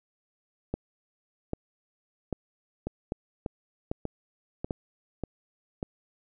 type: two click trains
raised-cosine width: 2 ms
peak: -16 / -18 dBFS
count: 6 / 6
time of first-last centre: 0.74-4.708 / 2.87-5.829 s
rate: 1.26 / 1.69 Hz
effects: none